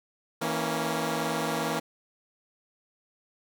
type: chord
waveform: 10% pulse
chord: A# diminished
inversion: second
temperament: equal with one note detuned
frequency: 162.83 / 233.1 / 277.2 Hz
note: E3 / A#3 / C#4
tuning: -21 / 0 / 0 cents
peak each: -23 / -23 / -25 dBFS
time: 0.41-1.8 s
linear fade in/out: 10 ms
effects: none